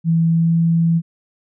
sine tone with pitch glide, 164.9 to 166.33 Hz, E3 to E3, +1 to +16 cents, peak -12 dBFS, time 0.04-1.02 s, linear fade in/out 50 ms, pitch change +15 cents, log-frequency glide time 0.28-0.55 s, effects none

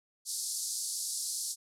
white band-pass noise, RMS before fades -36 dBFS, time 0.25-1.56 s, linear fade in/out 50 ms, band 4300 to 11000 Hz, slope 48 dB/octave, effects none

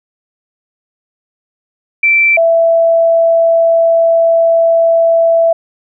sine tone pair in turn, 2338 / 664.1 Hz, D7 / E5, -8 / +13 cents, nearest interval octave + minor seventh, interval 2179 cents, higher first, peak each -6 dBFS, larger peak neither, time 2.03-2.37 / 2.37-5.53 s, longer second, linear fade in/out 5 ms, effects none

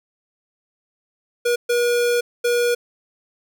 square tone bursts at uneven times, 480.6 Hz, B4, 47 cents flat, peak -17 dBFS, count 3, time 1.45-1.56 / 1.69-2.21 / 2.44-2.75 s, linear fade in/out 10 ms, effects none

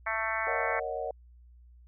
harmonic tone, 221.9 Hz, A3, 15 cents sharp, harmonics 3 / 4 / 5 / 6 / 7 / 8 / 9 / 10, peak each -37 / -37 / -37 / -37 / -37 / -37 / -37 / -37 dBFS, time 0.06-0.8 s, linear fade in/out 10 ms
sine chord, D# minor seventh, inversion second, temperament equal, 466.2 / 554.4 / 622.3 / 740 Hz, A#4 / C#5 / D#5 / F#5, 0 / 0 / 0 / 0 cents, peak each -37 dBFS, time 0.47-1.11 s, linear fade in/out 2 ms
effects added 60 Hz sine -52 dBFS peak until 1.87 s

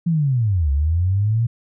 sine linear two-way sweep, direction down then up, 173.9 to 67.5 to 119.3 Hz, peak -15 dBFS, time 0.06-1.47 s, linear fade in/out 10 ms, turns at 0.71 s, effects none

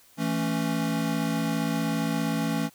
square chord, A major, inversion second, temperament equal, 164.81 / 220 / 277.2 Hz, E3 / A3 / C#4, 0 / 0 / 0 cents, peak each -30 dBFS, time 0.17-2.7 s, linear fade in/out 50 ms, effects white hiss -57 dBFS RMS until 2.74 s

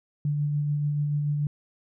sine tone with tremolo, 146.83 Hz, D3, in tune, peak -22 dBFS, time 0.25-1.47 s, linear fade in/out 2 ms, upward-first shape sine, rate 6.9 Hz, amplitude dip 25%, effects none

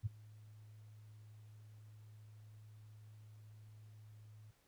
sine tone with ADSR envelope, 106.9 Hz, A2, 49 cents flat, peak -32 dBFS, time 0.03-4.51 s, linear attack 31 ms, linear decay 16 ms, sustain -23 dB, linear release 5 ms, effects pink hiss -74 dBFS RMS until 4.67 s

